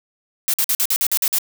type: noise bursts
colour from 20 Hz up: blue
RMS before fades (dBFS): -18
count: 9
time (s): 0.48-1.385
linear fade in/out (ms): 0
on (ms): 57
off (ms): 49
effects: none